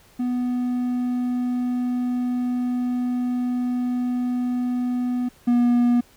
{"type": "tone pair in turn", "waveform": "triangle", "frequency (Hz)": [247.4, 241.5], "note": ["B3", "B3"], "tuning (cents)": [3, -39], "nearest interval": "unison", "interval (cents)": 42, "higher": "first", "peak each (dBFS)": [-19, -13], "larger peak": "second", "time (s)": [[0.19, 5.29], [5.47, 6.01]], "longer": "first", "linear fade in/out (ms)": 10, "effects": ["pink hiss -54 dBFS RMS until 6.16 s"]}